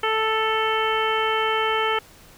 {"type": "harmonic tone with a mistuned harmonic", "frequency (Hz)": 440, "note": "A4", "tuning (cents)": 0, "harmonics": [1, 2, 3, 4, 5, 6, 7], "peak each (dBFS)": [-25, -26, -25, -30, -29, -34, -29], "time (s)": [0.03, 1.99], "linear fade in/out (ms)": 5, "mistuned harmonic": 6, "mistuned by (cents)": 26, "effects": ["pink hiss -49 dBFS RMS until 2.37 s"]}